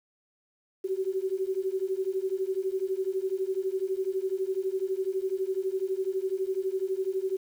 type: beating tone pair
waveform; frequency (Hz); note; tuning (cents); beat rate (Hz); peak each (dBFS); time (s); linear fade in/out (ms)
sine; 374.8 / 386.8; F#4 / G4; +22 / -23; 12; -30 / -30; 0.84-7.37; 10
effects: 9-bit